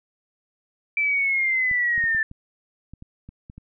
sine linear sweep, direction down, 2334 to 1760 Hz, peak -19 dBFS, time 0.97-2.23 s, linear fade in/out 2 ms
clicks, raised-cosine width 5 ms, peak -28 dBFS, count 10, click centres 1.713 / 1.979 / 2.04 / 2.148 / 2.314 / 2.936 / 3.024 / 3.29 / 3.499 / 3.58 s
effects none

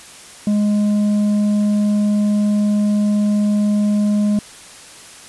sine tone with tanh clipping, 207.7 Hz, G#3, in tune, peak -14 dBFS, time 0.47-4.39 s, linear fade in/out 2 ms, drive 5 dB, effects white hiss -39 dBFS RMS until 5.28 s + resampled to 24000 Hz

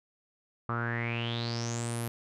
sawtooth tone with low-pass filter sweep, 117.3 Hz, A#2, 11 cents sharp, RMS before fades -33 dBFS, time 0.69-2.08 s, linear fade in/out 0 ms, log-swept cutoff 1200 to 12000 Hz, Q 9.1, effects none

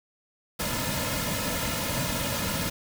pink noise with comb filter, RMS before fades -29 dBFS, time 0.59-2.7 s, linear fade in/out 10 ms, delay 2.6 ms, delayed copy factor -0.75, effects none

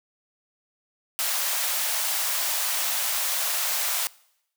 white high-pass noise, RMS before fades -26 dBFS, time 1.19-4.07 s, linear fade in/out 0 ms, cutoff 560 Hz, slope 48 dB/octave, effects noise-tail reverb RT60 0.8 s tail -23 dB re dry

